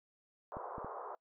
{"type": "band-pass noise", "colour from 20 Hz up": "white", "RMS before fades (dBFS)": -45, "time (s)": [0.52, 1.15], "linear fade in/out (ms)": 0, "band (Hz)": [410, 1200], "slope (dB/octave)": 48}
{"type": "clicks", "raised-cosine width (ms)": 2, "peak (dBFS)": -31, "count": 3, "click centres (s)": [0.569, 0.782, 0.846]}
{"effects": ["noise-tail reverb RT60 0.1 s tail -24 dB re dry"]}